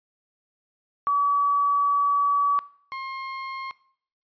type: tone pair in turn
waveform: sine / 30% pulse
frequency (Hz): 1142 / 1067.4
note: D6 / C6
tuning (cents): -49 / +34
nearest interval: minor second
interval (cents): 117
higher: first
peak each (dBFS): -19 / -28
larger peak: first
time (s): 1.07-2.59 / 2.92-3.71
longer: first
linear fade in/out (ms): 0
effects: noise-tail reverb RT60 0.6 s tail -20 dB re dry + resampled to 11025 Hz